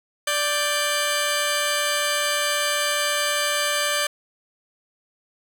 10% pulse tone pair together, 587.3 / 1567.9 Hz, D5 / G6, 0 / 0 cents, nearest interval octave + perfect fourth, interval 1700 cents, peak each -14 / -17 dBFS, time 0.27-4.07 s, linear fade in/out 5 ms, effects none

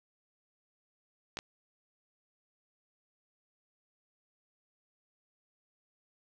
clicks, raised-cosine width 0.2 ms, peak -20 dBFS, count 2, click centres 1.371 / 1.389 s, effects none

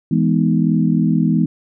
sine chord, E major seventh, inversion none, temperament equal, 164.81 / 207.7 / 246.9 / 311.1 Hz, E3 / G#3 / B3 / D#4, 0 / 0 / 0 / 0 cents, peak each -16 / -18 / -18 / -22 dBFS, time 0.11-1.46 s, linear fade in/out 5 ms, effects none

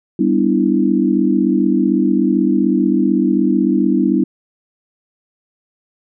sine chord, E minor seventh, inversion first, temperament equal, 196 / 246.9 / 293.7 / 329.6 Hz, G3 / B3 / D4 / E4, 0 / 0 / 0 / 0 cents, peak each -17 dBFS, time 0.19-4.24 s, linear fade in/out 5 ms, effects none

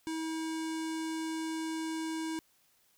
square tone with low-pass filter, 320.7 Hz, E4, 48 cents flat, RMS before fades -36 dBFS, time 0.07-2.39 s, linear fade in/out 0 ms, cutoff 9000 Hz, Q 1.6, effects white hiss -69 dBFS RMS until 2.97 s

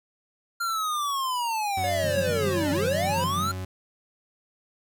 square linear two-way sweep, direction down then up, 1396.9 to 270.6 to 1396.9 Hz, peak -26 dBFS, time 0.6-3.52 s, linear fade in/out 10 ms, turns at 2.71 s
40% pulse tone with pitch glide, 92.5 to 93.09 Hz, F#2 to F#2, 0 to +11 cents, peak -30 dBFS, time 1.77-3.65 s, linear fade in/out 5 ms, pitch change +11 cents, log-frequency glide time 2.25-3.06 s
square tone with vibrato, 560 Hz, C#5, 18 cents sharp, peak -30 dBFS, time 1.84-3.24 s, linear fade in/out 0 ms, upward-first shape triangle, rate 2.7 Hz, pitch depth 140 cents each way
pink band-pass noise, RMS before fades -34 dBFS, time 2.03-3.51 s, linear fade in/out 5 ms, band 150 to 200 Hz, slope 48 dB/octave
effects none

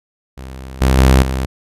sawtooth tone with level steps, 65.41 Hz, C2, in tune, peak -25 / -6 / -3 / -13 dBFS, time 0.37-1.46 s, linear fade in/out 10 ms, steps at 0.81 / 0.98 / 1.22 s, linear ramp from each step 2 ms, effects resampled to 32000 Hz

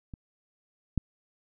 clicks, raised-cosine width 5 ms, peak -28 / -13 dBFS, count 2, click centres 0.138 / 0.977 s, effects none

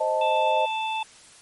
sine chord, A diminished, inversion first, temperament equal, 523.3 / 622.3 / 880 Hz, C5 / Eb5 / A5, 0 / 0 / 0 cents, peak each -27 / -24 / -25 dBFS, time 0-0.66 s, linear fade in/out 10 ms
harmonic tone, 880 Hz, A5, in tune, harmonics 1 / 3 / 4, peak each -26 / -32 / -35 dBFS, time 0.21-1.03 s, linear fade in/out 5 ms
effects white hiss -50 dBFS RMS until 1.41 s + MP3 48 kbps

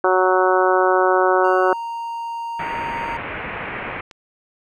harmonic tone, 185.4 Hz, F#3, 4 cents sharp, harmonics 2 / 3 / 4 / 5 / 6 / 7 / 8, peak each -18 / -20 / -21 / -22 / -23 / -23 / -24 dBFS, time 0.04-1.73 s, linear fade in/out 2 ms
triangle tone, 929 Hz, A#5, 6 cents flat, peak -23 dBFS, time 1.44-3.17 s, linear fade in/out 5 ms
white low-pass noise, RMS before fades -29 dBFS, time 2.59-4.01 s, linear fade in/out 5 ms, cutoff 2500 Hz, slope 48 dB/octave
click, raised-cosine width 0.2 ms, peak -23 dBFS, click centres 4.112 s
effects none

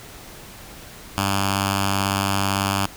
5% pulse tone with notch filter, 98 Hz, G2, in tune, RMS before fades -22 dBFS, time 1.18-2.86 s, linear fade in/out 0 ms, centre 460 Hz, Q 0.77, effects pink hiss -41 dBFS RMS until 2.96 s

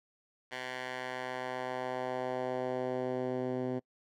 10% pulse tone with band-pass filter sweep, 127.4 Hz, C3, 46 cents flat, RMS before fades -36 dBFS, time 0.51-3.8 s, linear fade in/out 20 ms, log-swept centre 2100 to 280 Hz, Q 1, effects noise-tail reverb RT60 0.1 s tail -24 dB re dry

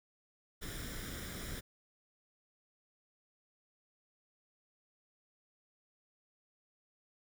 pink noise with comb filter, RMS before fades -43 dBFS, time 0.61-1.61 s, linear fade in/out 20 ms, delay 0.56 ms, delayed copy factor +0.65, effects none

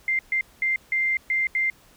sine tone bursts at uneven times, 2093 Hz, C7, in tune, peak -20 dBFS, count 6, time 0.08-0.19 / 0.32-0.41 / 0.62-0.76 / 0.92-1.17 / 1.3-1.47 / 1.55-1.7 s, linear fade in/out 2 ms, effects pink hiss -55 dBFS RMS until 1.96 s

